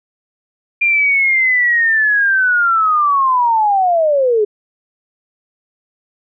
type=linear sweep; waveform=sine; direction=down; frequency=2404 to 405.8 Hz; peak=-10 dBFS; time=0.81-4.45 s; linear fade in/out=10 ms; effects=none